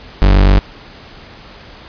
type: tone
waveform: 40% pulse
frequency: 48.32 Hz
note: G1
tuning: 24 cents flat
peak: -5 dBFS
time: 0.22-0.59 s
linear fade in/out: 0 ms
effects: pink hiss -37 dBFS RMS until 1.88 s + resampled to 11025 Hz